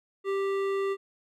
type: tone with hard clipping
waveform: sine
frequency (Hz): 392.3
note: G4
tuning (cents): +1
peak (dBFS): -28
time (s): 0.24-0.97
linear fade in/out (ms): 50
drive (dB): 13
effects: none